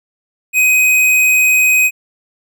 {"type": "tone", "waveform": "square", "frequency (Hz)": 2512, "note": "D#7", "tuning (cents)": 16, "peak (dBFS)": -9, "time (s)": [0.53, 1.91], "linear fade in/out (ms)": 50, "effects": []}